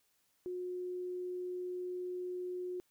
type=tone; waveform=sine; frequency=361.5 Hz; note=F#4; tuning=40 cents flat; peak=-37 dBFS; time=0.46-2.8 s; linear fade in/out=0 ms; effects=white hiss -75 dBFS RMS until 2.9 s